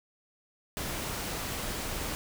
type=noise; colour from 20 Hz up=pink; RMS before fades=-35 dBFS; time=0.77-2.15 s; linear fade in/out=0 ms; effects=none